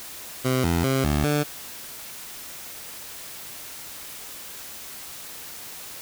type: tone with pitch steps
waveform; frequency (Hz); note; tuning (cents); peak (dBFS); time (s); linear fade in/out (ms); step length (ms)
15% pulse; 129.1 / 84.6 / 133.4 / 73.7 / 147.7; C3 / E2 / C3 / D2 / D3; -23 / +45 / +34 / +7 / +10; -14; 0.44-1.44; 20; 200
effects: white hiss -39 dBFS RMS until 6.01 s